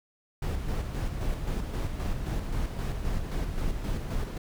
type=noise with tremolo; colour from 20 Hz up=brown; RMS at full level=-29 dBFS; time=0.42-4.38 s; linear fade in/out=5 ms; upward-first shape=square; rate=3.8 Hz; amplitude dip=40%; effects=none